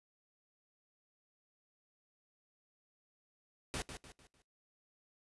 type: noise with echo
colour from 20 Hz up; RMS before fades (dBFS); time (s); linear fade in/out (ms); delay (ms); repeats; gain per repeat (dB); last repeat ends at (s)
pink; -39; 3.74-3.82; 0; 150; 4; -8; 4.42
effects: noise-tail reverb RT60 0.2 s tail -21 dB re dry + resampled to 24000 Hz